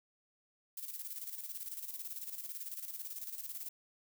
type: noise with tremolo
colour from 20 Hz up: violet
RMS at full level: -42 dBFS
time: 0.77-3.69 s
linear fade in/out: 5 ms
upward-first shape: square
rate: 18 Hz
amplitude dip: 60%
effects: none